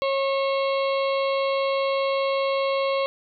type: harmonic tone with a mistuned harmonic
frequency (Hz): 545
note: C#5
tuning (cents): -29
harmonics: 1 / 2 / 4 / 5 / 6 / 7 / 8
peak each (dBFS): -22 / -28 / -34 / -36 / -38 / -39 / -40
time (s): 0.02-3.06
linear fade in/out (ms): 0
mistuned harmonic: 7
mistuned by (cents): +44
effects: none